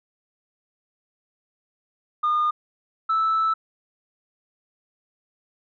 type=tone pair in turn; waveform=sine; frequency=1218 / 1314.4 Hz; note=D#6 / E6; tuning=-37 / -5 cents; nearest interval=minor second; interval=132 cents; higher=second; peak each=-17 dBFS; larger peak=neither; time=2.23-2.51 / 3.09-3.54 s; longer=second; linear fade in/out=10 ms; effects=tanh soft clip ceiling -16 dBFS